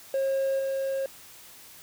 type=tone with level steps; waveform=triangle; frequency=540 Hz; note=C#5; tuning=45 cents flat; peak=-21 / -24 dBFS; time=0.14-1.06 s; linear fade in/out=2 ms; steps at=0.59 s; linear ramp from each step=5 ms; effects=tanh soft clip ceiling -17 dBFS + white hiss -49 dBFS RMS until 1.82 s